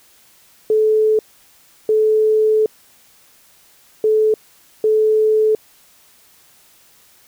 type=tone bursts at uneven times; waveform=sine; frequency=433.3 Hz; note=A4; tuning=27 cents flat; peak=-11 dBFS; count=4; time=0.7-1.19 / 1.89-2.66 / 4.04-4.34 / 4.84-5.55 s; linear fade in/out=2 ms; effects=white hiss -51 dBFS RMS until 7.27 s